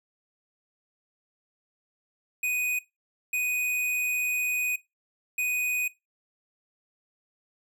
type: tone bursts at uneven times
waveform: square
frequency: 2489 Hz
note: D#7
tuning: in tune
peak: -26 dBFS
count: 3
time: 2.43-2.79 / 3.33-4.76 / 5.38-5.88 s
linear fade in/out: 5 ms
effects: noise-tail reverb RT60 0.2 s tail -19 dB re dry